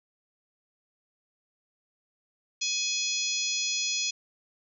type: harmonic tone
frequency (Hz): 840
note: G#5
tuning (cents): +19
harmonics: 3 / 4 / 5 / 6 / 7 / 8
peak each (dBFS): -34 / -34 / -34 / -34 / -34 / -34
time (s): 2.61-4.11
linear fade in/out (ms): 10
effects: none